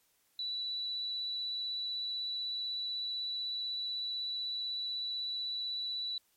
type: tone with vibrato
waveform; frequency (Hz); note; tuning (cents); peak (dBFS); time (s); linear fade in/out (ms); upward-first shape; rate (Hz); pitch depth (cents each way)
sine; 3951; B7; 0; -34; 0.39-6.18; 2; triangle; 16; 12
effects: white hiss -72 dBFS RMS until 6.36 s + MP3 64 kbps